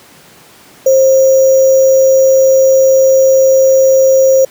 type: tone with sample-and-hold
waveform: sine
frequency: 531 Hz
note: C5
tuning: 25 cents sharp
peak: -4 dBFS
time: 0.86-4.45 s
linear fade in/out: 5 ms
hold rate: 6300 Hz
effects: pink hiss -40 dBFS RMS until 4.5 s + high-pass 150 Hz 12 dB/octave